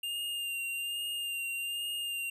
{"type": "tone with vibrato", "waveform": "square", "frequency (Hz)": 2800, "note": "F7", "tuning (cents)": 4, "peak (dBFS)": -34, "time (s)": [0.03, 2.3], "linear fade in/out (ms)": 5, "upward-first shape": "sine", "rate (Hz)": 1.2, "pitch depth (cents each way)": 25, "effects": []}